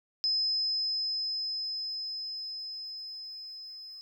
sine tone with level ramp, 5100 Hz, D#8, 42 cents sharp, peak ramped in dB -25 to -43 dBFS, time 0.24-4.01 s, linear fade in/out 0 ms, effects 11-bit

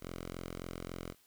5% pulse tone, 43.65 Hz, F1, in tune, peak -30 dBFS, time 0-1.15 s, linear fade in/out 50 ms, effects white hiss -67 dBFS RMS until 1.26 s

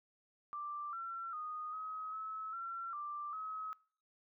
sine tone with pitch steps, 1178 / 1354 / 1237 / 1271 / 1295 / 1358 / 1180 / 1279 Hz, D6 / E6 / D#6 / D#6 / E6 / F6 / D6 / D#6, +5 / +46 / -10 / +36 / -31 / -49 / +8 / +47 cents, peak -40 dBFS, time 0.53-3.73 s, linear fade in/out 0 ms, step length 400 ms, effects noise-tail reverb RT60 0.5 s tail -24 dB re dry

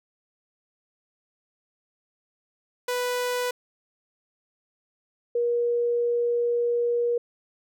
sawtooth / sine tone pair in turn, 493.9 / 476.6 Hz, B4 / A#4, 0 / +38 cents, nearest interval minor second, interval 62 cents, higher first, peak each -21 dBFS, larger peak neither, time 2.88-3.51 / 5.35-7.18 s, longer second, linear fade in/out 5 ms, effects none

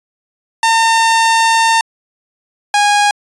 sawtooth tone pair in turn, 907 / 822.6 Hz, A#5 / G#5, -48 / -17 cents, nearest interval major second, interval 169 cents, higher first, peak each -5 / -5 dBFS, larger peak neither, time 0.63-1.81 / 2.74-3.11 s, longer first, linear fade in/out 2 ms, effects resampled to 22050 Hz

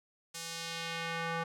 square tone with band-pass filter sweep, 166.2 Hz, E3, 15 cents sharp, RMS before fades -38 dBFS, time 0.34-1.44 s, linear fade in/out 10 ms, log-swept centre 7400 to 1200 Hz, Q 0.96, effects none

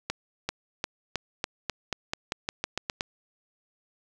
accelerating click train, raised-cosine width 0.2 ms, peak -11 dBFS, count 14, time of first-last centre 0.1-3.009 s, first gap 390 ms, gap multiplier 0.9, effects none

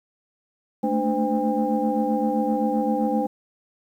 sine tone cluster, 216.9 / 224.6 / 295.2 / 512 / 803 Hz, A3 / A3 / D4 / C5 / G5, -25 / +36 / +9 / -38 / +41 cents, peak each -26 dBFS, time 0.83-3.27 s, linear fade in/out 10 ms, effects tanh soft clip ceiling -9 dBFS + 9-bit

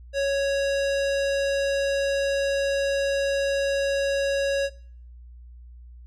square tone with low-pass filter, 554.4 Hz, C#5, in tune, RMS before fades -24 dBFS, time 0.13-4.7 s, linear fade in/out 50 ms, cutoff 6100 Hz, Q 0.95, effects noise-tail reverb RT60 0.6 s tail -22 dB re dry + added 60 Hz sine -42 dBFS peak until 6.06 s

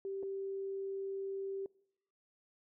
sine tone with dropouts, 390 Hz, G4, 9 cents flat, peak -37 dBFS, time 0.05-1.66 s, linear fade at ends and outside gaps 1 ms, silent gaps 0.228-0.232 s, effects noise-tail reverb RT60 0.8 s tail -24 dB re dry

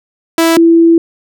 sawtooth / sine tone pair in turn, 329.6 / 332.9 Hz, E4 / E4, 0 / +17 cents, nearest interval unison, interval 17 cents, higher second, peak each -3 dBFS, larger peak neither, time 0.38-0.57 / 0.57-0.98 s, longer second, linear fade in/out 2 ms, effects none

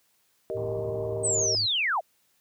sine chord, Eb major, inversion first, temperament equal, 392 / 466.2 / 622.3 Hz, G4 / Bb4 / Eb5, 0 / 0 / 0 cents, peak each -33 dBFS, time 0.5-1.55 s, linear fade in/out 0 ms
triangle tone with pitch glide, 110.9 to 104.07 Hz, A2 to G#2, +14 to +4 cents, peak -33 dBFS, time 0.54-1.67 s, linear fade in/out 20 ms, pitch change -110 cents, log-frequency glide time 1.04-1.47 s
pink low-pass noise, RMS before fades -41 dBFS, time 0.57-1.46 s, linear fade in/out 0 ms, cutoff 1100 Hz, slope 96 dB/octave
sine linear sweep, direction down, 8390 to 547 Hz, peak -23 dBFS, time 1.23-2.01 s, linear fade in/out 20 ms
effects white hiss -68 dBFS RMS until 2.4 s + high-pass 60 Hz 12 dB/octave

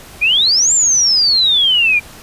sine exponential two-way sweep, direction up then down, 2351 to 7459 to 2351 Hz, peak -9 dBFS, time 0.21-2 s, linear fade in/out 20 ms, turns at 0.73 s, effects pink hiss -37 dBFS RMS until 2.22 s + resampled to 32000 Hz

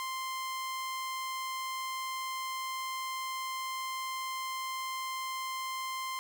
sawtooth tone, 1046.5 Hz, C6, in tune, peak -31 dBFS, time 0-6.19 s, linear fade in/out 0 ms, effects none

